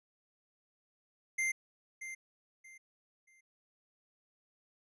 square tone with echo, 2093 Hz, C7, in tune, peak -31 dBFS, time 1.38-1.52 s, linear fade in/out 10 ms, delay 630 ms, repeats 3, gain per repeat -11 dB, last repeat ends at 3.41 s, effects resampled to 24000 Hz

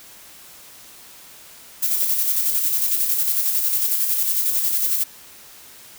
violet noise with tremolo, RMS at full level -19 dBFS, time 1.82-5.04 s, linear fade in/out 10 ms, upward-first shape square, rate 11 Hz, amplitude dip 35%, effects white hiss -44 dBFS RMS until 5.98 s

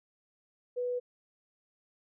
sine tone, 492.7 Hz, B4, 4 cents flat, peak -30 dBFS, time 0.76-1 s, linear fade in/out 20 ms, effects none

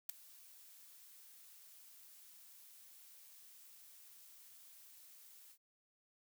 blue noise with ADSR envelope, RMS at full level -36 dBFS, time 0.09-5.58 s, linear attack 5 ms, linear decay 6 ms, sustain -24 dB, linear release 71 ms, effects none

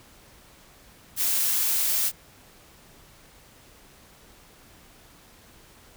blue noise, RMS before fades -24 dBFS, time 1.16-2.12 s, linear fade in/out 50 ms, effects pink hiss -53 dBFS RMS until 5.96 s

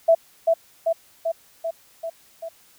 sine tone with echo, 660 Hz, E5, 2 cents sharp, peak -11 dBFS, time 0.08-0.15 s, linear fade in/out 10 ms, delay 390 ms, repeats 6, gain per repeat -3 dB, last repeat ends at 2.49 s, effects white hiss -55 dBFS RMS until 2.78 s

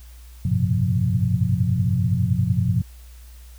sine tone cluster, 93.6 / 103.8 / 119.3 / 130.5 / 176.3 Hz, F#2 / G#2 / A#2 / C3 / F3, +20 / 0 / +41 / -4 / +17 cents, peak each -24 dBFS, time 0.45-2.82 s, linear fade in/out 5 ms, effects added 60 Hz sine -40 dBFS peak until 3.58 s + white hiss -53 dBFS RMS until 3.58 s

